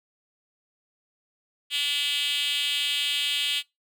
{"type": "tone with high-pass filter", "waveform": "5% pulse", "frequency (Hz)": 288.2, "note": "D4", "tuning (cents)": -33, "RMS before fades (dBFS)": -26, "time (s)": [1.7, 3.63], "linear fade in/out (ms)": 50, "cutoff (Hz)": 3100, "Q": 4.8, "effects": ["noise-tail reverb RT60 0.2 s tail -23 dB re dry"]}